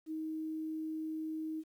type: tone with quantisation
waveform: sine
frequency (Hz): 315.3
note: D#4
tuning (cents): +23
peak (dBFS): -36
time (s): 0.06-1.64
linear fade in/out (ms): 50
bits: 11
effects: none